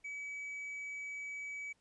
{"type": "tone", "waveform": "triangle", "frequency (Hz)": 2282, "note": "C#7", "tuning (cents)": 50, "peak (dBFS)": -39, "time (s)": [0.04, 1.73], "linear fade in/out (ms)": 10, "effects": ["pink hiss -75 dBFS RMS until 1.8 s", "resampled to 22050 Hz"]}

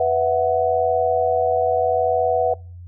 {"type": "chord", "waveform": "sine", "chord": "B suspended fourth", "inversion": "none", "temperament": "equal", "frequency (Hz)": [493.9, 659.3, 740], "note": ["B4", "E5", "F#5"], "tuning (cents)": [0, 0, 0], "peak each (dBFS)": -20, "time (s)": [0, 2.54], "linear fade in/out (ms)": 5, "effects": ["noise-tail reverb RT60 0.4 s tail -26 dB re dry", "added 88 Hz sine -35 dBFS peak until 2.87 s"]}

